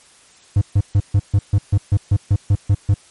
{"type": "tone bursts", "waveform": "triangle", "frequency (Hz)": 100.2, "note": "G2", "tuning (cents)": 38, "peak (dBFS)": -8, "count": 13, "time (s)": [0.56, 2.942], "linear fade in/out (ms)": 5, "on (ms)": 54, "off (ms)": 140, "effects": ["white hiss -49 dBFS RMS until 3.1 s", "MP3 48 kbps"]}